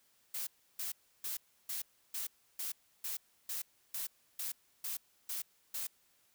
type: noise bursts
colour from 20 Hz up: blue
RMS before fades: -39 dBFS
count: 13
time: 0.34-5.87 s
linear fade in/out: 5 ms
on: 130 ms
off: 320 ms
effects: white hiss -71 dBFS RMS until 6.34 s